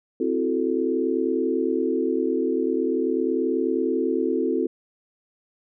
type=chord; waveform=sine; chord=F# half-diminished seventh; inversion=second; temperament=equal; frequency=261.6 / 329.6 / 370 / 440 Hz; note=C4 / E4 / F#4 / A4; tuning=0 / 0 / 0 / 0 cents; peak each=-26 dBFS; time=0.2-4.67 s; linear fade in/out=5 ms; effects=none